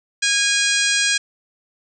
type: harmonic tone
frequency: 820 Hz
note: G#5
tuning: 22 cents flat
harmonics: 2 / 3 / 4 / 5 / 6 / 7 / 8 / 9 / 10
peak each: -21 / -23 / -24 / -25 / -26 / -26 / -27 / -28 / -28 dBFS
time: 0.22-1.18 s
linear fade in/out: 10 ms
effects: none